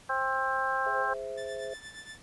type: harmonic tone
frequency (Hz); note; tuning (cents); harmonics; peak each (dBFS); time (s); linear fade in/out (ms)
265; C4; +22; 2 / 3 / 4 / 5 / 6; -36 / -33 / -32 / -35 / -32; 0.09-1.14; 10
type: chord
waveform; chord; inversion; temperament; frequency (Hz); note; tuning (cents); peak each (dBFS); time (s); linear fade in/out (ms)
sine; Ab augmented; none; equal; 415.3 / 523.3 / 659.3; Ab4 / C5 / E5; 0 / 0 / 0; -40 / -37 / -40; 0.86-1.74; 5
type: tone with tremolo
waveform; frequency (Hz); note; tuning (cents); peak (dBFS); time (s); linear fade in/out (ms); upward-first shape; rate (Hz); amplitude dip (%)
sawtooth; 1758; A6; -2; -37; 1.37-2.18; 10; triangle; 8.5; 80
effects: pink hiss -55 dBFS RMS until 2.22 s + resampled to 24000 Hz

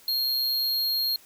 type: tone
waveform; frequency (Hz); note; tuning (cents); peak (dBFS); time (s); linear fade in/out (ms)
square; 4243; C8; +23; -24; 0.08-1.16; 2
effects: white hiss -54 dBFS RMS until 1.25 s

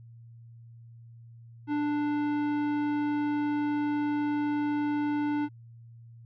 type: tone with tanh clipping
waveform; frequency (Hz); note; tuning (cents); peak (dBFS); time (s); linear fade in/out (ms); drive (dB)
sine; 294.7; D4; +6; -28; 1.67-5.49; 50; 15
effects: added 116 Hz sine -47 dBFS peak until 6.25 s

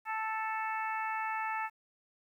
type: harmonic tone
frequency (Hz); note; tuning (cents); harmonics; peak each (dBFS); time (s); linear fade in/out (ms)
440; A4; 0; 2 / 3 / 4 / 5 / 6; -35 / -39 / -40 / -43 / -45; 0.05-1.7; 50
effects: 11-bit

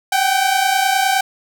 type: tone pair together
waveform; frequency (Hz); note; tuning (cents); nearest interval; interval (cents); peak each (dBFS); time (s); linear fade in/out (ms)
sawtooth; 758.4 / 788; F#5 / G5; +43 / +9; minor second; 66; -13; 0.12-1.21; 5
effects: none

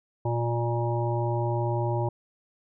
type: harmonic tone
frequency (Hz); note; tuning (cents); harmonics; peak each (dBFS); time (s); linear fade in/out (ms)
118.3; A#2; +26; 1 / 3 / 5 / 7 / 8; -26 / -31 / -33 / -34 / -35; 0.25-2.09; 5
effects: none

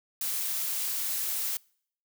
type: noise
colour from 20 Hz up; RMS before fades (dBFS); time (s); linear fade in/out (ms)
blue; -31; 0.21-1.57; 2
effects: noise-tail reverb RT60 0.6 s tail -26 dB re dry

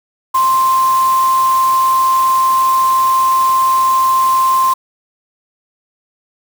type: tone in noise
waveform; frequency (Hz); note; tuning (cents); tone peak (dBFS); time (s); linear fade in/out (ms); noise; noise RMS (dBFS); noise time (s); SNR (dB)
sine; 1050; C6; +6; -9; 0.34-4.74; 10; white; -27; 0.34-4.74; +15
effects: none

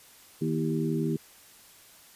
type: harmonic tone with a mistuned harmonic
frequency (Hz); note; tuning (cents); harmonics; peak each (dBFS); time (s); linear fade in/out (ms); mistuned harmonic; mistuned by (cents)
79; D#2; +27; 2 / 3 / 4 / 5; -29 / -31 / -32 / -33; 0.41-1.17; 10; 4; +43
effects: white hiss -54 dBFS RMS until 2.15 s + resampled to 32000 Hz

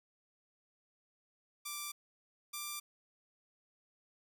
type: tone pair in turn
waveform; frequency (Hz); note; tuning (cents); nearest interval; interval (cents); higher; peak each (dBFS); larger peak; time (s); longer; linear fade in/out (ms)
5% pulse; 1174.7 / 1182.2; D6 / D6; 0 / +11; unison; 11; second; -28 / -28; neither; 1.65-1.92 / 2.53-2.8; neither; 10
effects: none

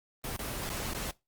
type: noise with dropouts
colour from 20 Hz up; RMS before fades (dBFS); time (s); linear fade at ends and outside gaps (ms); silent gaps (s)
pink; -36; 0.24-1.11; 2; 0.365-0.391 / 0.693-0.7 / 0.935-0.947
effects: noise-tail reverb RT60 0.2 s tail -20 dB re dry + Opus 24 kbps

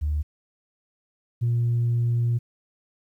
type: tone pair in turn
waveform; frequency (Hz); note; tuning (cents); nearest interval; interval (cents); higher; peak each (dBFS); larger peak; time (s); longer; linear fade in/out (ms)
sine; 74.7 / 118.58; D2 / A#2; +30 / +30; minor sixth; 800; second; -21 / -18; second; 0.01-0.23 / 1.41-2.39; second; 20
effects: tanh soft clip ceiling -17 dBFS + 10-bit

